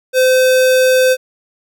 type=tone; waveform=square; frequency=514 Hz; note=C5; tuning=31 cents flat; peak=-9 dBFS; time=0.13-1.17 s; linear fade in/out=50 ms; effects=none